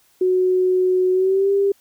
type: tone with pitch glide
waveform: sine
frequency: 368.6 to 397.3 Hz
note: F#4 to G4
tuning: -7 to +23 cents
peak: -14 dBFS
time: 0.21-1.72 s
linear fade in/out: 5 ms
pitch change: +130 cents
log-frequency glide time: 1.12-1.51 s
effects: white hiss -58 dBFS RMS until 1.8 s